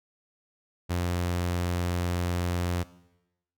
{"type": "tone", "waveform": "sawtooth", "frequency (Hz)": 88, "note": "F2", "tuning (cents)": 14, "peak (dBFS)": -22, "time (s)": [0.89, 2.84], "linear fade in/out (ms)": 20, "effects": ["noise-tail reverb RT60 0.9 s tail -18 dB re dry"]}